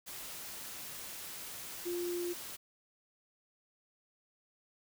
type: tone in noise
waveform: sine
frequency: 350 Hz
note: F4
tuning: 4 cents sharp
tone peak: -34 dBFS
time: 1.85-2.34 s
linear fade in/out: 20 ms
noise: white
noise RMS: -45 dBFS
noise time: 0.06-2.57 s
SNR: +8 dB
effects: none